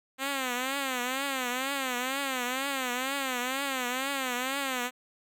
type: tone with vibrato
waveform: 5% pulse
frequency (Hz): 261.6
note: C4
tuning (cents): 0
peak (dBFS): -18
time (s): 0.18-4.91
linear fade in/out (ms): 50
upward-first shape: triangle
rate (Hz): 2.1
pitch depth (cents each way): 140
effects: none